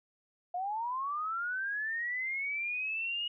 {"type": "linear sweep", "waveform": "sine", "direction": "up", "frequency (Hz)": [698.5, 2895], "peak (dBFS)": -32, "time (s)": [0.54, 3.28], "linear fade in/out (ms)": 5, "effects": []}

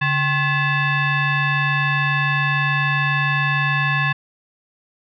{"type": "tone with frequency modulation", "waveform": "sine", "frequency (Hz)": 784, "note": "G5", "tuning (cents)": 0, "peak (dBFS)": -16, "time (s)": [0.01, 4.13], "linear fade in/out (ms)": 10, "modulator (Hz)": 927, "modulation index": 2.1, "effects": []}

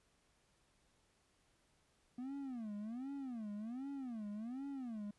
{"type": "tone with vibrato", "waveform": "triangle", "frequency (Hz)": 240, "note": "B3", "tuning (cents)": -49, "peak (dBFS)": -40, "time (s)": [2.18, 5.11], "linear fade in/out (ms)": 5, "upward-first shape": "sine", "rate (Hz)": 1.3, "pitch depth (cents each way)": 270, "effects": ["pink hiss -75 dBFS RMS until 5.18 s", "resampled to 24000 Hz"]}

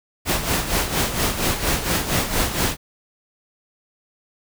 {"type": "noise with tremolo", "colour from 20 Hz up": "pink", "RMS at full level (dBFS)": -19, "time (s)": [0.25, 2.77], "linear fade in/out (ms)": 50, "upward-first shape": "sine", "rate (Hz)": 4.3, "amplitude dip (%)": 65, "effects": []}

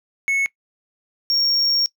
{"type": "tone pair in turn", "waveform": "triangle", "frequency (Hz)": [2200, 5544], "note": ["C#7", "F8"], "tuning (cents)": [-14, -14], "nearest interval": "octave + major third", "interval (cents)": 1600, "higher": "second", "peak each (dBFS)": -15, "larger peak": "neither", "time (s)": [[0.28, 0.46], [1.3, 1.86]], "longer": "second", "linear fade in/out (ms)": 0, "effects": ["noise-tail reverb RT60 0.1 s tail -21 dB re dry"]}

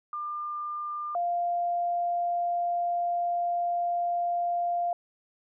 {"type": "tone pair in turn", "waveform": "sine", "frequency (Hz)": [1199, 697.2], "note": ["D6", "F5"], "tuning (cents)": [36, -3], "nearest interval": "major sixth", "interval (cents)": 939, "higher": "first", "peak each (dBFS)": [-31, -25], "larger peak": "second", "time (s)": [[0.13, 1.15], [1.15, 4.93]], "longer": "second", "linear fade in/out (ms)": 2, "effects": []}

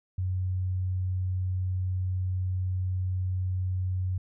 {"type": "tone", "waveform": "sine", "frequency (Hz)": 92.4, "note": "F#2", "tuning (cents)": -2, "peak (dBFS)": -26, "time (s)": [0.18, 4.18], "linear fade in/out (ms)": 5, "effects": []}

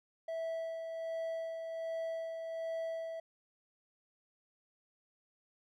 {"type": "tone with tremolo", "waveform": "triangle", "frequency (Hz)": 655, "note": "E5", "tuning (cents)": -11, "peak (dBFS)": -33, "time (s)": [0.28, 3.2], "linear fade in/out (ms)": 5, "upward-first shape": "sine", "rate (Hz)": 1.3, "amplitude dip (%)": 40, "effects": []}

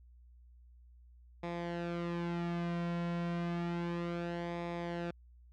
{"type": "tone with flanger", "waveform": "sawtooth", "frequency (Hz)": 171.9, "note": "F3", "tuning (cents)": -27, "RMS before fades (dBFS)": -37, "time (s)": [1.43, 5.11], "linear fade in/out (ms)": 5, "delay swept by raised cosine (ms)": [0.68, 2.48], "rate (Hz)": 0.31, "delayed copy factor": -0.65, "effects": ["added 60 Hz sine -56 dBFS peak until 5.52 s", "low-pass 3000 Hz 12 dB/octave"]}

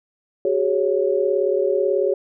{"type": "chord", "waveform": "sine", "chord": "F# suspended second", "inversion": "none", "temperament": "equal with one note detuned", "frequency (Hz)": [377.1, 415.3, 554.4], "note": ["F#4", "G#4", "C#5"], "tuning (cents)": [33, 0, 0], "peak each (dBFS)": -21, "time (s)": [0.45, 2.14], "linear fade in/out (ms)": 2, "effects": []}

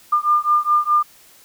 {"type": "beating tone pair", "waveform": "sine", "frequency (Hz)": [1200, 1204.8], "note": ["D6", "D6"], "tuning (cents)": [37, 44], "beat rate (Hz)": 4.8, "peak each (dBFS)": -17, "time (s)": [0.12, 1.03], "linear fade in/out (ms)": 10, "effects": ["white hiss -49 dBFS RMS until 1.44 s"]}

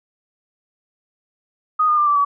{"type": "tone with pitch steps", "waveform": "sine", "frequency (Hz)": [1244.5, 1217.5, 1191, 1165.2, 1139.9], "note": ["D#6", "D#6", "D6", "D6", "C#6"], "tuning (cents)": [0, -38, 24, -14, 48], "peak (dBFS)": -13, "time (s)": [1.79, 2.25], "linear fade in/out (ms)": 10, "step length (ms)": 92, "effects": []}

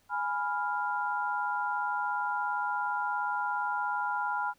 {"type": "chord", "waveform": "sine", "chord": "F diminished", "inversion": "first", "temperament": "equal", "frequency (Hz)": [830.6, 987.8, 1396.9], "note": ["Ab5", "Cb6", "F6"], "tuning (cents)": [0, 0, 0], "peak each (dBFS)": -33, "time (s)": [0.09, 4.54], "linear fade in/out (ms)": 50, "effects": ["pink hiss -68 dBFS RMS until 4.58 s"]}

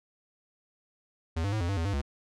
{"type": "tone with pitch steps", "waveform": "square", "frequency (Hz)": [81.6, 100, 108.4, 86.2, 98.9, 82.5, 100, 70.2], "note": ["E2", "G2", "A2", "F2", "G2", "E2", "G2", "C#2"], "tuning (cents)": [-17, 35, -25, -22, 16, 2, 35, 22], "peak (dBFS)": -28, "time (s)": [1.36, 2.016], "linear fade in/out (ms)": 10, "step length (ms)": 82, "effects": ["low-pass 7000 Hz 12 dB/octave"]}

